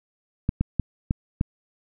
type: clicks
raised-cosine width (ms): 5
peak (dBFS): -9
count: 5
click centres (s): 0.491 / 0.61 / 0.797 / 1.109 / 1.411
effects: none